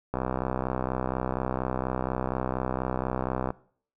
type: click train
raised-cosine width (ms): 1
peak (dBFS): -14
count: 217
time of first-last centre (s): 0.14-3.504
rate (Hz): 64.2
effects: noise-tail reverb RT60 0.5 s tail -19 dB re dry